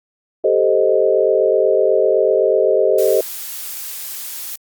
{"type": "chord", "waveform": "sine", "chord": "A half-diminished seventh", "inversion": "third", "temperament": "equal", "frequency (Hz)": [392, 440, 523.3, 622.3], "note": ["G4", "A4", "C5", "Eb5"], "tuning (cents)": [0, 0, 0, 0], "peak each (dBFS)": -17, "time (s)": [0.44, 3.21], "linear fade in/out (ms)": 5}
{"type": "noise", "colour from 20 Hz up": "blue", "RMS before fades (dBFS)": -28, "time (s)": [2.98, 4.56], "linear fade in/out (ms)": 5}
{"effects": ["Opus 48 kbps"]}